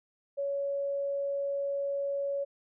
sine tone, 560 Hz, C#5, 18 cents sharp, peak -29 dBFS, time 0.37-2.45 s, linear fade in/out 20 ms, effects none

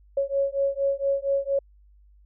sine beating tone pair, 551 / 555.3 Hz, C#5 / C#5, -11 / +3 cents, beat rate 4.3 Hz, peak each -25 dBFS, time 0.17-1.59 s, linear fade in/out 5 ms, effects added 50 Hz sine -52 dBFS peak until 2.25 s

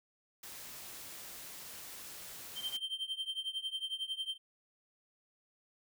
white noise, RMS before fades -48 dBFS, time 0.43-2.77 s, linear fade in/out 5 ms
triangle tone with tremolo, 3136 Hz, G7, in tune, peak -31 dBFS, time 2.55-4.38 s, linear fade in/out 50 ms, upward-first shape triangle, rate 11 Hz, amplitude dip 95%
effects none

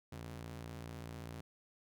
sawtooth ring-modulated tone, 115.7 Hz, A#2, 13 cents flat, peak -38 dBFS, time 0.12-1.41 s, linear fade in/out 5 ms, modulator 30.1 Hz, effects none

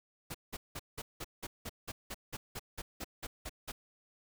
pink noise bursts, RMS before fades -41 dBFS, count 16, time 0.3-3.72 s, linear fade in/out 10 ms, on 45 ms, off 180 ms, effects none

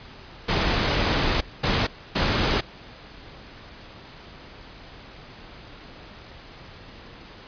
pink noise bursts at uneven times, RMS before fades -22 dBFS, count 3, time 0.48-1.41 / 1.63-1.87 / 2.15-2.61 s, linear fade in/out 10 ms, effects pink hiss -44 dBFS RMS until 7.47 s + resampled to 11025 Hz

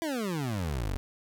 25% pulse exponential sweep, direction down, 340 to 41.2 Hz, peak -26 dBFS, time 0.02-0.97 s, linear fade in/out 0 ms, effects none

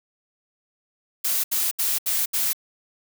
blue noise bursts, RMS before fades -23 dBFS, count 5, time 1.24-2.532 s, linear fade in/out 10 ms, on 200 ms, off 73 ms, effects none

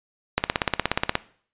click train, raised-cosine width 0.3 ms, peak -3 dBFS, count 14, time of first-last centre 0.38-1.154 s, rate 16.8 Hz, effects noise-tail reverb RT60 0.5 s tail -18 dB re dry + resampled to 8000 Hz

